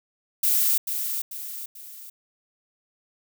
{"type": "noise with echo", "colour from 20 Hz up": "violet", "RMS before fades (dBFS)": -21, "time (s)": [0.43, 0.78], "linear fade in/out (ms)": 5, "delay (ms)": 440, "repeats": 3, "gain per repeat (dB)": -7, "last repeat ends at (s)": 2.1, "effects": []}